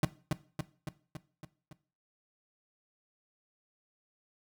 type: tone with echo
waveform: 35% pulse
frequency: 153.2 Hz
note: D#3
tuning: 27 cents flat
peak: -21 dBFS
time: 0.03-0.05 s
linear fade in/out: 2 ms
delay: 280 ms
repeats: 6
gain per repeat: -4 dB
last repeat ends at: 1.73 s
effects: noise-tail reverb RT60 0.4 s tail -17 dB re dry